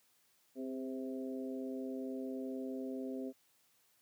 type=harmonic tone with a mistuned harmonic; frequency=130.81 Hz; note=C3; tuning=in tune; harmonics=2 / 3 / 4 / 5; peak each=-40 / -45 / -47 / -52 dBFS; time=0.55-3.33 s; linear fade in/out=50 ms; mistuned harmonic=3; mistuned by=+37 cents; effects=white hiss -72 dBFS RMS until 4.01 s + high-pass 80 Hz 12 dB/octave